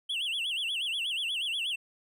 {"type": "tone with vibrato", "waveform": "triangle", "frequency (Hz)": 3027, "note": "F#7", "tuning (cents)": 39, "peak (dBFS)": -28, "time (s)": [0.09, 1.76], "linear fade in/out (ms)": 10, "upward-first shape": "sine", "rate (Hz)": 8.3, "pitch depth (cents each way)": 220, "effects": []}